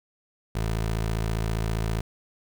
20% pulse tone, 55 Hz, A1, in tune, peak -20 dBFS, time 0.55-2.01 s, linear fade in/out 5 ms, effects 10-bit

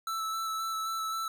square tone with vibrato, 1318.5 Hz, E6, in tune, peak -32 dBFS, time 0.07-1.28 s, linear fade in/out 2 ms, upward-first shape square, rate 3.8 Hz, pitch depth 11 cents each way, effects none

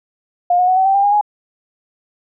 sine tone with pitch steps, 709 / 725.6 / 742.5 / 759.9 / 777.6 / 795.8 / 814.4 / 833.5 Hz, F5 / F#5 / F#5 / F#5 / G5 / G5 / G#5 / G#5, +26 / -34 / +6 / +46 / -14 / +26 / -34 / +6 cents, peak -10 dBFS, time 0.5-1.212 s, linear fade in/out 5 ms, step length 89 ms, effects none

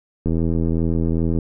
click train, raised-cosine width 3 ms, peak -9 dBFS, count 94, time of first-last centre 0.26-1.387 s, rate 82.5 Hz, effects none

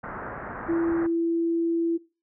white low-pass noise, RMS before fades -36 dBFS, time 0.03-1.07 s, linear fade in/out 10 ms, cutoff 1700 Hz, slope 48 dB/octave
sine tone, 334.3 Hz, E4, 24 cents sharp, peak -21 dBFS, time 0.68-1.98 s, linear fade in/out 20 ms
effects noise-tail reverb RT60 0.3 s tail -20 dB re dry

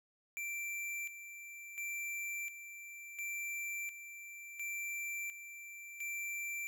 square tone with tremolo, 2349 Hz, D7, in tune, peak -39 dBFS, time 0.37-6.67 s, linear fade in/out 0 ms, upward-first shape square, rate 0.71 Hz, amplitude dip 65%, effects none

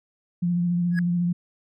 sine tone with vibrato, 174.61 Hz, F3, in tune, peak -20 dBFS, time 0.42-1.33 s, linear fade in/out 10 ms, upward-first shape sine, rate 14 Hz, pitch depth 25 cents each way
triangle tone with exponential growth, 1667 Hz, G#6, 6 cents sharp, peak -22 dBFS, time 0.91-0.99 s, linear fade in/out 1 ms, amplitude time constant 17 ms
effects none

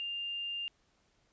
sine tone, 2800 Hz, F7, 4 cents sharp, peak -35 dBFS, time 0-0.68 s, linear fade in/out 0 ms, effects pink hiss -72 dBFS RMS until 1.32 s + resampled to 16000 Hz

